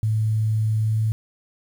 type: tone with pitch glide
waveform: sine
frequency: 109.1 to 109.86 Hz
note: A2 to A2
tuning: -14 to -2 cents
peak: -18 dBFS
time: 0.03-1.12 s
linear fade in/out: 0 ms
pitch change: +12 cents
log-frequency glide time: 0.82-0.99 s
effects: 8-bit